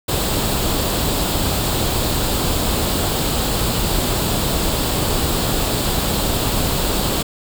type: noise with comb filter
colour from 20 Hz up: pink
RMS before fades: -19 dBFS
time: 0.08-7.23 s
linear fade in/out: 10 ms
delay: 0.25 ms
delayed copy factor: +0.5
effects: none